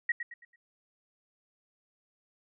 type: tone with echo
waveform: sine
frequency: 1900 Hz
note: A#6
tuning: 33 cents sharp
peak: -24 dBFS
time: 0.09-0.12 s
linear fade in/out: 5 ms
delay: 110 ms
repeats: 4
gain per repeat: -9 dB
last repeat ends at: 0.56 s
effects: none